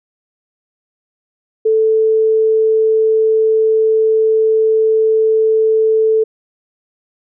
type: tone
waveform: sine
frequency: 440 Hz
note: A4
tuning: in tune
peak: -9 dBFS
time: 1.65-6.24 s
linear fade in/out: 10 ms
effects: none